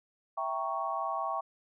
sine chord, E diminished seventh, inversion none, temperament equal, 659.3 / 784 / 932.3 / 1108.7 Hz, E5 / G5 / Bb5 / Db6, 0 / 0 / 0 / 0 cents, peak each -37 / -36 / -39 / -34 dBFS, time 0.37-1.41 s, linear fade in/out 10 ms, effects none

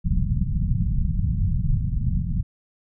pink low-pass noise, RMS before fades -22 dBFS, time 0.04-2.43 s, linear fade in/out 20 ms, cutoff 190 Hz, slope 48 dB/octave, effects none

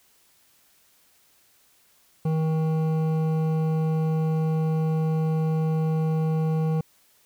sine tone with hard clipping, 158.6 Hz, D#3, 33 cents sharp, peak -23 dBFS, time 2.25-6.81 s, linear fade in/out 5 ms, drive 11 dB, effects white hiss -61 dBFS RMS until 7.25 s

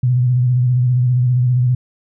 sine tone with vibrato, 124.7 Hz, B2, 17 cents sharp, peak -11 dBFS, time 0.03-1.75 s, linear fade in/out 5 ms, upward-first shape square, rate 15 Hz, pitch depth 39 cents each way, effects none

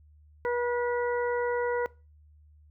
harmonic tone with a mistuned harmonic, 483.4 Hz, B4, 37 cents flat, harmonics 1 / 2 / 3 / 4, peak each -27 / -33 / -37 / -39 dBFS, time 0.45-1.86 s, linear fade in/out 0 ms, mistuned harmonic 4, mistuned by +16 cents, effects noise-tail reverb RT60 0.3 s tail -21 dB re dry + added 75 Hz sine -54 dBFS peak until 2.7 s

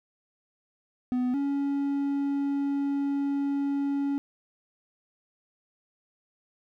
triangle tone pair in turn, 249.9 / 280.5 Hz, B3 / C#4, +21 / +21 cents, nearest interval major second, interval 200 cents, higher second, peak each -22 / -23 dBFS, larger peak first, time 1.12-1.34 / 1.34-4.18 s, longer second, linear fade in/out 0 ms, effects none

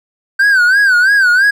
triangle tone with vibrato, 1543 Hz, G6, 28 cents flat, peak -5 dBFS, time 0.39-1.51 s, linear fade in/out 10 ms, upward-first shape sine, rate 3 Hz, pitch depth 130 cents each way, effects none

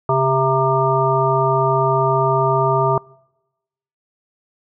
harmonic tone with a mistuned harmonic, 132.5 Hz, C3, 22 cents sharp, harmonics 1 / 3 / 5 / 7 / 9, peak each -20 / -20 / -20 / -20 / -20 dBFS, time 0.09-2.98 s, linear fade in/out 2 ms, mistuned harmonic 1, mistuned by +31 cents, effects noise-tail reverb RT60 1.0 s tail -26 dB re dry

